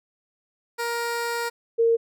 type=tone pair in turn; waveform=15% pulse / sine; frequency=470 / 460.1 Hz; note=A#4 / A#4; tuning=+14 / -23 cents; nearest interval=unison; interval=37 cents; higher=first; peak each=-19 / -16 dBFS; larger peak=second; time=0.78-1.5 / 1.78-1.97 s; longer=first; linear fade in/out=20 ms; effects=none